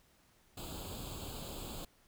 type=noise with comb filter; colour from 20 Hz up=pink; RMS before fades=-44 dBFS; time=0.57-1.85 s; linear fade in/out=5 ms; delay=0.26 ms; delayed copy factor=+0.85; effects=pink hiss -68 dBFS RMS until 2.07 s